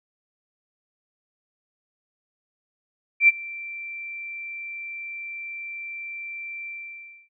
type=tone with ADSR envelope; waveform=sine; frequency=2349 Hz; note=D7; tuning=in tune; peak=-9 dBFS; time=3.2-7.29 s; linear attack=82 ms; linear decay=27 ms; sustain=-23 dB; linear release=620 ms; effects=none